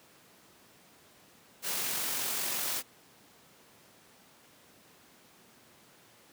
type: noise with amplitude modulation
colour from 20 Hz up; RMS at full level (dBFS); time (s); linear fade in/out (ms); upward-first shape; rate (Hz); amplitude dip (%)
white; -32; 1.62-2.83; 50; sine; 45.5; 25
effects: pink hiss -59 dBFS RMS until 6.32 s + high-pass 150 Hz 12 dB/octave